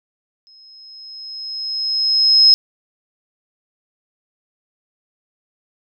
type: tone with exponential growth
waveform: sine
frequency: 5140 Hz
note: E8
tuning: 45 cents flat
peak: -5 dBFS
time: 0.47-2.54 s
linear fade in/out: 0 ms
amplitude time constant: 450 ms
effects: none